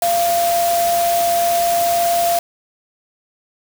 sine tone in noise, 689 Hz, F5, 24 cents flat, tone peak -14 dBFS, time 0.02-2.39 s, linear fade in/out 2 ms, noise white, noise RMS -24 dBFS, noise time 0.02-2.39 s, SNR +7 dB, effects none

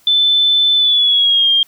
sine tone with pitch glide, 3520 to 3209 Hz, A7 to G7, 0 to +40 cents, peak -9 dBFS, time 0.07-1.63 s, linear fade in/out 2 ms, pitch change -160 cents, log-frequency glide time 0.76-1.5 s, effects white hiss -52 dBFS RMS until 1.67 s

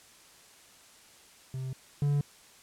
triangle tone pair in turn, 130.81 / 144.05 Hz, C3 / D3, 0 / -33 cents, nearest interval major second, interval 167 cents, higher second, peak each -31 / -22 dBFS, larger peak second, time 1.54-1.73 / 2.02-2.21 s, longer neither, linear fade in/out 2 ms, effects white hiss -56 dBFS RMS until 2.62 s + low-pass 10000 Hz 12 dB/octave

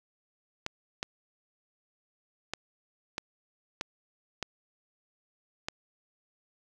clicks, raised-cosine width 0.2 ms, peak -15 dBFS, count 7, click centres 0.664 / 1.029 / 2.536 / 3.181 / 3.811 / 4.427 / 5.685 s, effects none

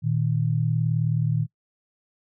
sine tone pair together, 116.54 / 155.56 Hz, A#2 / D#3, 0 / 0 cents, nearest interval perfect fourth, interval 500 cents, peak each -23 dBFS, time 0.02-1.47 s, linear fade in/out 50 ms, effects noise-tail reverb RT60 0.1 s tail -23 dB re dry

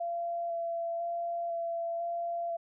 sine tone with vibrato, 680 Hz, F5, 46 cents flat, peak -31 dBFS, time 0-2.57 s, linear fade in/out 10 ms, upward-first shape square, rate 1 Hz, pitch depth 12 cents each way, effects none

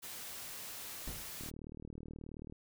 white noise, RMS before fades -46 dBFS, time 0.02-1.51 s, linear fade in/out 20 ms
brown noise with exponential decay, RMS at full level -40 dBFS, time 1.07-1.43 s, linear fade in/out 5 ms, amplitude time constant 78 ms
click train, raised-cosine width 3 ms, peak -34 dBFS, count 44, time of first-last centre 1.41-2.524 s, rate 38.6 Hz
effects none

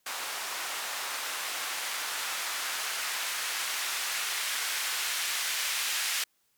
blue noise with band-pass filter sweep, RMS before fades -33 dBFS, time 0.06-6.24 s, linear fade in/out 5 ms, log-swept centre 910 to 2000 Hz, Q 0.84, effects white hiss -72 dBFS RMS until 6.57 s

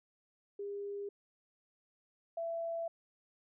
sine tone pair in turn, 403.8 / 668 Hz, G#4 / E5, -49 / +23 cents, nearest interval major sixth, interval 872 cents, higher second, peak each -38 / -35 dBFS, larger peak second, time 0.59-1.09 / 2.37-2.88 s, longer second, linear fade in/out 5 ms, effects none

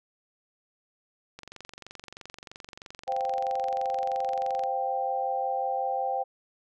click train, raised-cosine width 0.2 ms, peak -25 dBFS, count 76, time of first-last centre 1.39-4.637 s, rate 23.1 Hz
sine chord, C suspended fourth, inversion none, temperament equal, 523.3 / 698.5 / 784 Hz, C5 / F5 / G5, 0 / 0 / 0 cents, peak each -32 / -34 / -28 dBFS, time 3.07-6.24 s, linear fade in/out 20 ms
effects none

